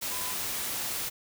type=tone in noise; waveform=sine; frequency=1005 Hz; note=B5; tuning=30 cents sharp; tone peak=-41 dBFS; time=0.1-0.35 s; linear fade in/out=20 ms; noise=white; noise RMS=-33 dBFS; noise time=0.01-1.1 s; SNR=-11 dB; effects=none

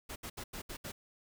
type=noise bursts at uneven times; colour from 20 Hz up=pink; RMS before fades=-43 dBFS; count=6; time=0.09-0.16 / 0.23-0.3 / 0.37-0.44 / 0.53-0.62 / 0.69-0.77 / 0.84-0.92 s; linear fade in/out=10 ms; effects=none

